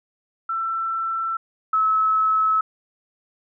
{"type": "tone pair in turn", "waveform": "sine", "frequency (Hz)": [1338, 1295.4], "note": ["E6", "E6"], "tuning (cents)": [25, -31], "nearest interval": "minor second", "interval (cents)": 56, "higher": "first", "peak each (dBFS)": [-22, -16], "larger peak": "second", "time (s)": [[0.49, 1.37], [1.73, 2.61]], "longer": "neither", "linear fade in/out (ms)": 5, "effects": []}